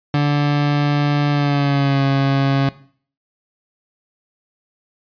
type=tone with pitch glide; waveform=30% pulse; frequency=145.5 to 137.33 Hz; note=D3 to C#3; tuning=-16 to -16 cents; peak=-11 dBFS; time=0.14-2.69 s; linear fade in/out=2 ms; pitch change=-100 cents; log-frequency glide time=1.31-2.03 s; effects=noise-tail reverb RT60 0.5 s tail -18 dB re dry + resampled to 11025 Hz